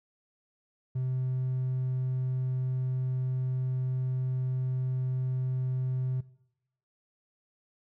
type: tone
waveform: triangle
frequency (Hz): 128.8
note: C3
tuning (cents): -27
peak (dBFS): -25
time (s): 0.95-6.21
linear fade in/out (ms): 10
effects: noise-tail reverb RT60 0.8 s tail -21 dB re dry + tanh soft clip ceiling -22 dBFS